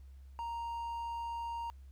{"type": "tone", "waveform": "triangle", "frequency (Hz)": 932.3, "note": "A#5", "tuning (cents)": 0, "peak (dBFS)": -35, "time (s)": [0.39, 1.7], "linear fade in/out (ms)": 0, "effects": ["added 67 Hz sine -50 dBFS peak until 1.91 s", "pink hiss -74 dBFS RMS until 1.91 s"]}